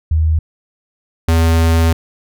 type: tone pair in turn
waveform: sine / square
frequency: 79 / 82.24 Hz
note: D#2 / E2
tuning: +27 / -4 cents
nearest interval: minor second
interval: 69 cents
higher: second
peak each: -10 dBFS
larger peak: neither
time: 0.11-0.39 / 1.28-1.93 s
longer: second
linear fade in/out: 5 ms
effects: none